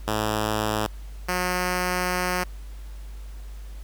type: tone pair in turn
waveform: 5% pulse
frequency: 107.5 / 180.78 Hz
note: A2 / F#3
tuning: -40 / -40 cents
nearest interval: major sixth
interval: 900 cents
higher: second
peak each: -12 dBFS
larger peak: neither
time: 0.07-0.87 / 1.28-2.44 s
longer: second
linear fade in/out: 10 ms
effects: added 50 Hz sine -35 dBFS peak until 3.83 s + pink hiss -53 dBFS RMS until 3.83 s